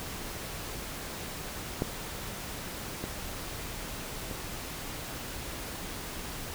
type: clicks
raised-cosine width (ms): 2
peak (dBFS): -14 / -20 / -23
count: 3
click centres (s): 1.821 / 3.04 / 4.312
effects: pink hiss -39 dBFS RMS until 6.54 s